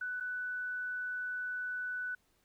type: tone with dropouts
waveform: sine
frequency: 1490 Hz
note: F#6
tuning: 12 cents sharp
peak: -35 dBFS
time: 0.01-2.15 s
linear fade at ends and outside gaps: 5 ms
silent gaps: 0.201-0.206 s
effects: pink hiss -73 dBFS RMS until 2.44 s